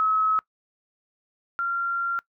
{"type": "tone pair in turn", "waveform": "sine", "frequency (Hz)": [1286, 1380.2], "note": ["E6", "F6"], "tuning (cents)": [-43, -21], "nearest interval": "minor second", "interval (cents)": 122, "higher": "second", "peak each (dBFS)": [-19, -23], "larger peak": "first", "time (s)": [[0, 0.39], [1.59, 2.19]], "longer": "second", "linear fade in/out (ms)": 0, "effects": ["noise-tail reverb RT60 0.1 s tail -22 dB re dry"]}